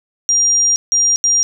sine tone bursts at uneven times, 5700 Hz, F8, 34 cents sharp, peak -10 dBFS, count 3, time 0.29-0.76 / 0.92-1.16 / 1.24-1.43 s, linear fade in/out 0 ms, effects none

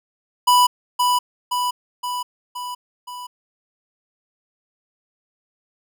square tone with echo, 987.8 Hz, B5, in tune, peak -12 dBFS, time 0.47-0.67 s, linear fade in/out 10 ms, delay 520 ms, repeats 5, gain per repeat -4 dB, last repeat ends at 3.27 s, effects none

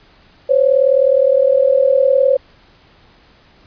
sine tone pair together, 517 / 556.5 Hz, C5 / C#5, -21 / +7 cents, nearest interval minor second, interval 128 cents, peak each -12 dBFS, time 0.49-2.37 s, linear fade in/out 10 ms, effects pink hiss -49 dBFS RMS until 3.66 s + resampled to 11025 Hz

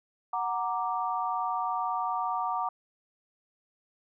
sine chord, Gb augmented, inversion none, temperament equal, 740 / 932.3 / 1174.7 Hz, Gb5 / Bb5 / D6, 0 / 0 / 0 cents, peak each -32 dBFS, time 0.33-2.69 s, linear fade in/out 5 ms, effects none

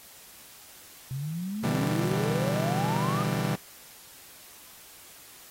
sine exponential sweep, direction up, 128.2 to 1244.5 Hz, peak -30 dBFS, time 1.11-3.23 s, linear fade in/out 0 ms
40% pulse chord, E minor seventh, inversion second, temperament just, 123.61 / 148.33 / 164.81 / 197.78 Hz, B2 / D3 / E3 / G3, +2 / +18 / 0 / +16 cents, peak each -31 dBFS, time 1.63-3.56 s, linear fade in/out 10 ms
effects white hiss -50 dBFS RMS until 5.5 s + AAC 48 kbps

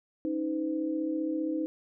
sine tone cluster, 279 / 314.2 / 508 Hz, C#4 / D#4 / B4, +11 / +17 / +49 cents, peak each -37 / -29 / -37 dBFS, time 0.25-1.66 s, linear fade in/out 0 ms, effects none

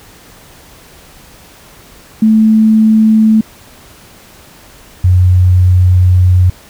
sine tone pair in turn, 218.8 / 90.86 Hz, A3 / F#2, -9 / -31 cents, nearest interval octave + minor third, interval 1522 cents, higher first, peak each -4 dBFS, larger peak neither, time 2.22-3.41 / 5.04-6.5 s, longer second, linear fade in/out 5 ms, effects pink hiss -39 dBFS RMS until 6.69 s

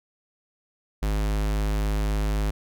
square tone, 51.9 Hz, G#1, in tune, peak -23 dBFS, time 1.02-2.51 s, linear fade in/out 10 ms, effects none

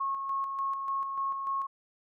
sine tone with tremolo, 1091 Hz, C#6, 28 cents flat, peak -28 dBFS, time 0-1.67 s, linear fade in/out 10 ms, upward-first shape square, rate 3.4 Hz, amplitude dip 40%, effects none

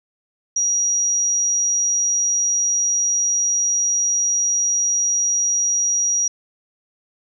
sine tone, 5750 Hz, F8, 50 cents sharp, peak -16 dBFS, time 0.56-6.28 s, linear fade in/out 5 ms, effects none

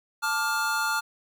square chord, D minor, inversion second, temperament just, 881 / 1174.7 / 1409.6 Hz, A5 / D6 / F6, +2 / 0 / +16 cents, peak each -31 / -33 / -27 dBFS, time 0.22-1.01 s, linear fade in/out 20 ms, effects none

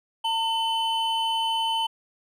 triangle tone pair together, 904 / 3036 Hz, A5 / F#7, +47 / +44 cents, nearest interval octave + major sixth, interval 2097 cents, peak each -23 / -25 dBFS, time 0.24-1.87 s, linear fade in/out 10 ms, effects none

